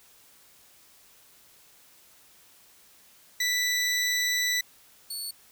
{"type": "tone pair in turn", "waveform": "20% pulse", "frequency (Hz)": [1975.5, 4435], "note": ["B6", "C#8"], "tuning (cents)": [0, 0], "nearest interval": "octave + major second", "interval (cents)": 1400, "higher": "second", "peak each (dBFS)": [-19, -27], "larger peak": "first", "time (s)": [[3.4, 4.61], [5.1, 5.31]], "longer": "first", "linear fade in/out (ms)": 5, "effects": ["white hiss -57 dBFS RMS until 5.51 s"]}